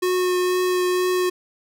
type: tone with vibrato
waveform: square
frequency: 363.7 Hz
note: F#4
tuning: 30 cents flat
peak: -19 dBFS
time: 0.02-1.3 s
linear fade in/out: 10 ms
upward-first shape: triangle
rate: 2.1 Hz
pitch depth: 11 cents each way
effects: none